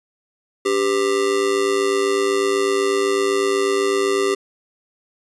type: tone with amplitude modulation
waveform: square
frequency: 395.4 Hz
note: G4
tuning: 15 cents sharp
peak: -14 dBFS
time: 0.65-4.35 s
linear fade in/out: 10 ms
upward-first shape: sine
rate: 108 Hz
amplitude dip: 70%
effects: resampled to 24000 Hz